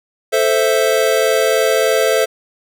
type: chord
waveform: square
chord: A minor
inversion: none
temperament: equal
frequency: 440 / 523.3 / 659.3 Hz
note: A4 / C5 / E5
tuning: 0 / 0 / 0 cents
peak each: -17 / -17 / -18 dBFS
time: 0.32-2.26 s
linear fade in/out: 20 ms
effects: none